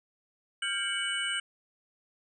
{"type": "tone cluster", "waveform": "sine", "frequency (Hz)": [1395, 1590, 2249, 2968, 8460], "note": ["F6", "G6", "C#7", "F#7", "C9"], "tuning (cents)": [-2, 24, 24, 5, 18], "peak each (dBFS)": [-38, -35, -38, -32, -39], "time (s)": [0.62, 1.4], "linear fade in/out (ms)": 5, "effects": []}